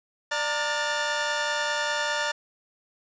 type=tone cluster; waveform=sawtooth; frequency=591 / 914 / 1431 / 1763 Hz; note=D5 / A#5 / F6 / A6; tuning=+11 / -34 / +42 / +3 cents; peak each=-27 dBFS; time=0.31-2.32 s; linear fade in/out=10 ms; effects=resampled to 16000 Hz + 8-bit